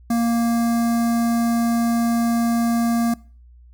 square tone with notch filter, 233.1 Hz, A#3, in tune, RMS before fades -19 dBFS, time 0.1-3.14 s, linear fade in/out 5 ms, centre 2900 Hz, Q 0.65, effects noise-tail reverb RT60 0.4 s tail -22 dB re dry + added 60 Hz sine -44 dBFS peak until 3.73 s

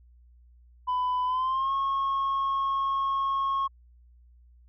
sine tone with pitch glide, 1000 to 1090.5 Hz, B5 to C#6, +21 to -29 cents, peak -22 dBFS, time 0.87-3.68 s, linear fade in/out 20 ms, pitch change +150 cents, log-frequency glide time 1.25-1.73 s, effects tanh soft clip ceiling -23 dBFS + added 60 Hz sine -53 dBFS peak until 4.68 s

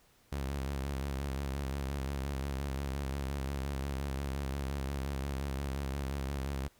sawtooth tone with vibrato, 68.6 Hz, C#2, 17 cents flat, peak -30 dBFS, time 0.32-6.68 s, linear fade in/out 5 ms, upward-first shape square, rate 5.7 Hz, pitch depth 53 cents each way, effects pink hiss -66 dBFS RMS until 6.79 s

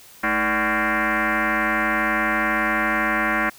sine tone with frequency modulation, 217 Hz, A3, 24 cents flat, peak -18 dBFS, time 0.23-3.5 s, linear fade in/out 10 ms, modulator 268 Hz, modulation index 7.3, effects white hiss -47 dBFS RMS until 3.58 s

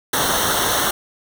pink noise with comb filter, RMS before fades -19 dBFS, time 0.13-0.91 s, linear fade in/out 5 ms, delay 0.41 ms, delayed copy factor -0.85, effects none

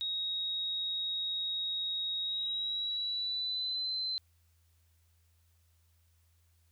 sine tone with pitch glide, 3778 to 4073 Hz, A#7 to C8, +22 to -47 cents, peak -32 dBFS, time 0.01-4.18 s, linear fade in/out 0 ms, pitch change +131 cents, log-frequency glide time 2.21-3.93 s, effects added 83 Hz sine -66 dBFS peak until 6.71 s + white hiss -75 dBFS RMS until 6.71 s

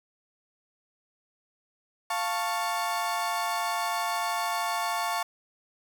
35% pulse chord, F augmented, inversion none, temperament equal with one note detuned, 698.5 / 885.6 / 1108.7 Hz, F5 / A5 / C#6, 0 / +11 / 0 cents, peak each -30 dBFS, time 2.1-5.23 s, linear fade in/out 5 ms, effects none

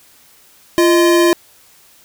square tone pair together, 344.2 / 622.3 Hz, F4 / D#5, -25 / 0 cents, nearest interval minor seventh, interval 1025 cents, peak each -10 / -18 dBFS, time 0.78-1.33 s, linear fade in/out 0 ms, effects white hiss -48 dBFS RMS until 2.04 s

